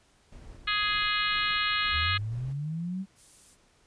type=noise with tremolo; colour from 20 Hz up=brown; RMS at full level=-46 dBFS; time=0.32-2.53 s; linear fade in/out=5 ms; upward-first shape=square; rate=2 Hz; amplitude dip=40%
type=harmonic tone; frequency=416.9 Hz; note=G#4; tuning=7 cents sharp; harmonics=3 / 4 / 5 / 6 / 7 / 8 / 9 / 10; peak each=-31 / -32 / -33 / -34 / -34 / -35 / -36 / -36 dBFS; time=0.67-2.18 s; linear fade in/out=10 ms
type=linear sweep; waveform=sine; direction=up; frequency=70.4 to 196 Hz; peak=-30 dBFS; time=1.91-3.06 s; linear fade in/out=50 ms
type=noise; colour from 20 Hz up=violet; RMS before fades=-49 dBFS; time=3.15-3.57 s; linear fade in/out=50 ms
effects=pink hiss -64 dBFS RMS until 3.86 s + resampled to 22050 Hz